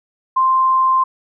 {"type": "tone", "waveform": "sine", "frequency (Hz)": 1046.5, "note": "C6", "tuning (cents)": 0, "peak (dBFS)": -11, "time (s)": [0.36, 1.04], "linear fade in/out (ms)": 10, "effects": []}